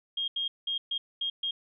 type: tone bursts at uneven times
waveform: sine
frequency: 3238 Hz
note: G#7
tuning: 45 cents flat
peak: -28 dBFS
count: 6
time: 0.17-0.28 / 0.36-0.48 / 0.67-0.78 / 0.91-0.98 / 1.21-1.3 / 1.43-1.51 s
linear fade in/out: 5 ms
effects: none

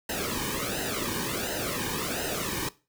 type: noise with flanger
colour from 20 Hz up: pink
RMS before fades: -31 dBFS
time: 0.09-2.69 s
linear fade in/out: 5 ms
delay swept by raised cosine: 0.87 to 1.51 ms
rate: 1.4 Hz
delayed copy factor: -0.8
effects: noise-tail reverb RT60 0.3 s tail -19 dB re dry

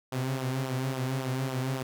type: tone with flanger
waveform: sawtooth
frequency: 130.81 Hz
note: C3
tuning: in tune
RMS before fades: -31 dBFS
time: 0.12-1.83 s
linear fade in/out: 5 ms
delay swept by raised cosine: 0.44 to 6.14 ms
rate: 3.6 Hz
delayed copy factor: -0.6
effects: none

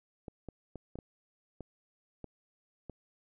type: clicks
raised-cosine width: 2 ms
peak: -29 dBFS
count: 8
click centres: 0.282 / 0.487 / 0.757 / 0.956 / 0.988 / 1.607 / 2.243 / 2.897 s
effects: none

